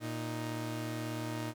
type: tone pair together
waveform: sawtooth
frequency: 116.53 / 311.1 Hz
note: A#2 / D#4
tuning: 0 / 0 cents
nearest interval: octave + perfect fourth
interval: 1700 cents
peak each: -34 / -35 dBFS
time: 0-1.54 s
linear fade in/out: 50 ms
effects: none